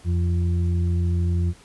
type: harmonic tone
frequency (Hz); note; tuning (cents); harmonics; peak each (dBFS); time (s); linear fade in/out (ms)
86.8; F2; -10; 1 / 2 / 4; -19 / -28 / -36; 0.04-1.54; 50
effects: pink hiss -51 dBFS RMS until 1.64 s + resampled to 24000 Hz